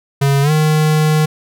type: tone with pitch glide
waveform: square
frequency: 139.1 to 154.34 Hz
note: C#3 to D#3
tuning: +6 to -14 cents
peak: -11 dBFS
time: 0.21-1.26 s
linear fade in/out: 10 ms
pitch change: +180 cents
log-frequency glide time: 0.42-0.51 s
effects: none